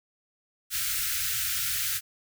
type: band-stop noise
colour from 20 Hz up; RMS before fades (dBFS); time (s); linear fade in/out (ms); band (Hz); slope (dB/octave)
white; -29; 0.7-2.01; 50; 140 to 1300; 96
effects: none